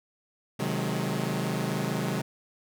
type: chord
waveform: sawtooth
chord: Ab dominant seventh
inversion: first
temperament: equal with one note detuned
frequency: 130.81 / 155.56 / 185 / 211.4 Hz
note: C3 / Eb3 / Gb3 / Ab3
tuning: 0 / 0 / 0 / +31 cents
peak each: -29 dBFS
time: 0.59-2.22 s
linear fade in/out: 10 ms
effects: none